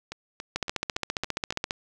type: two click trains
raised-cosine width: 0.2 ms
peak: -10 / -18 dBFS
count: 18 / 6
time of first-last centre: 0.56-1.709 / 0.12-1.524 s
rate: 14.8 / 3.56 Hz
effects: none